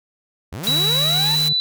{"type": "linear sweep", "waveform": "sawtooth", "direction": "up", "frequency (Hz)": [64.4, 932.3], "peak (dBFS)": -24, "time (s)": [0.52, 1.36], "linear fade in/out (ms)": 10}
{"type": "noise", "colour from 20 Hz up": "white", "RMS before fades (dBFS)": -28, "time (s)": [0.63, 1.49], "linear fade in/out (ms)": 10}
{"type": "tone with pitch glide", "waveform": "sine", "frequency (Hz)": [3913, 3977], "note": ["B7", "B7"], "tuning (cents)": [-17, 11], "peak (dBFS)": -16, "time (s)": [0.67, 1.6], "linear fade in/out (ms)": 0, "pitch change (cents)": 28, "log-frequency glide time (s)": [1.11, 1.42]}
{"type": "tone", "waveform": "triangle", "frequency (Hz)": 150.9, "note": "D3", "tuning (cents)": 47, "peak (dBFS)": -22, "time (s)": [0.68, 1.53], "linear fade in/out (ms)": 5}
{"effects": []}